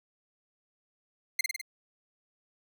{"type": "tone with echo", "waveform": "sawtooth", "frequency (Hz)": 2093, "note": "C7", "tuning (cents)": 0, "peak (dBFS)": -20, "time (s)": [1.39, 1.41], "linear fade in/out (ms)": 5, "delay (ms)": 51, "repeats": 4, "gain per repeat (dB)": -3, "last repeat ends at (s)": 1.614, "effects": []}